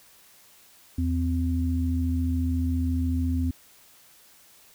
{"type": "tone pair together", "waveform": "sine", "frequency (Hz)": [80.98, 257.1], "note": ["E2", "C4"], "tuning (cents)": [-30, -30], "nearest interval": "octave + minor sixth", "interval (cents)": 2000, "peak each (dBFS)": [-24, -27], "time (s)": [0.98, 3.51], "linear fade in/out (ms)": 5, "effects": ["white hiss -55 dBFS RMS until 4.74 s"]}